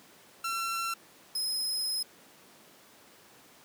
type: tone pair in turn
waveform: sawtooth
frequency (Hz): 1353 / 5108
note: E6 / D#8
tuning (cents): +45 / +45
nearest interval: octave + major seventh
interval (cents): 2300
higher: second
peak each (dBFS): -27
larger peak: neither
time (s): 0.44-0.94 / 1.35-2.03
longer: second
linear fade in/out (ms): 5
effects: pink hiss -56 dBFS RMS until 3.64 s + high-pass 200 Hz 12 dB/octave